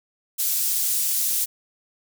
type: high-pass noise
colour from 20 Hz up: pink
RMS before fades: -23 dBFS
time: 0.38-1.46 s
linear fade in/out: 20 ms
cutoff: 8600 Hz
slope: 12 dB/octave
effects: none